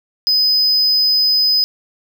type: tone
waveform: triangle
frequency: 5020 Hz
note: D#8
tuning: 15 cents sharp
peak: -10 dBFS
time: 0.27-1.64 s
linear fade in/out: 0 ms
effects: none